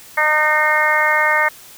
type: harmonic tone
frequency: 305.4 Hz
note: D#4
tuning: 32 cents flat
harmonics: 2 / 3 / 4 / 5 / 6 / 7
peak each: -22 / -20 / -21 / -22 / -17 / -19 dBFS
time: 0.17-1.49 s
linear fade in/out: 10 ms
effects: white hiss -41 dBFS RMS until 1.77 s